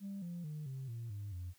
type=tone with pitch steps; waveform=sine; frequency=197.9 / 173.28 / 151.72 / 132.85 / 116.32 / 101.85 / 89.18 Hz; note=G3 / F3 / D#3 / C3 / A#2 / G#2 / F2; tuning=+17 / -13 / -43 / +27 / -3 / -33 / +37 cents; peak=-39 dBFS; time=0-1.54 s; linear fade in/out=50 ms; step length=220 ms; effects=tanh soft clip ceiling -38 dBFS + white hiss -69 dBFS RMS until 1.58 s